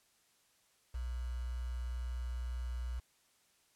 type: tone with quantisation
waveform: sine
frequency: 61.1 Hz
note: B1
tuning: 18 cents flat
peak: -36 dBFS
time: 0.94-3 s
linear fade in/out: 10 ms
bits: 9
effects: white hiss -71 dBFS RMS until 3.75 s + low-pass 11000 Hz 12 dB/octave